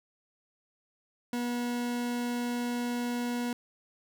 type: tone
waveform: 40% pulse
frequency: 241.8 Hz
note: B3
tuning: 36 cents flat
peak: -29 dBFS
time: 1.33-3.53 s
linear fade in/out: 2 ms
effects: none